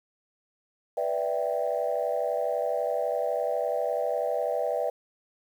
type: chord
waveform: sine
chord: E minor seventh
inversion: second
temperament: equal with one note detuned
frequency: 491 / 587.3 / 659.3 / 784 Hz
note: B4 / D5 / E5 / G5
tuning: -10 / 0 / 0 / 0 cents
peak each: -30 / -29 / -30 / -33 dBFS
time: 0.97-4.9 s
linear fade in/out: 5 ms
effects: tanh soft clip ceiling -16 dBFS + 9-bit